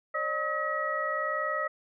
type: tone cluster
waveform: sine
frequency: 547 / 608 / 1277 / 1915 Hz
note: C#5 / D#5 / D#6 / A#6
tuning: -23 / -40 / +45 / +46 cents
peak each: -37 / -34 / -31 / -33 dBFS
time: 0.14-1.68 s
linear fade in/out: 10 ms
effects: none